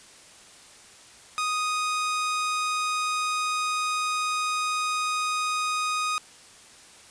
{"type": "tone", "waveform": "sawtooth", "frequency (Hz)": 1244.5, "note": "D#6", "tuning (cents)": 0, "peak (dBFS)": -21, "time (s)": [1.38, 6.18], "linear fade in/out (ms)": 0, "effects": ["white hiss -50 dBFS RMS until 7.1 s", "resampled to 22050 Hz"]}